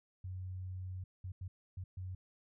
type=tone bursts at uneven times; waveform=sine; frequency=92.5 Hz; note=F#2; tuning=in tune; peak=-40 dBFS; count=5; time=0.24-1.04 / 1.24-1.32 / 1.41-1.48 / 1.77-1.84 / 1.97-2.15 s; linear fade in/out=5 ms; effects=none